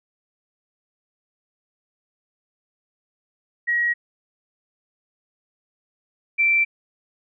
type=tone pair in turn; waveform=sine; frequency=1902 / 2343 Hz; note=A#6 / D7; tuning=+34 / -5 cents; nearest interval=major third; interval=361 cents; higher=second; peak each=-18 / -15 dBFS; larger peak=second; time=3.67-3.94 / 6.38-6.65 s; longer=neither; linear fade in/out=20 ms; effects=none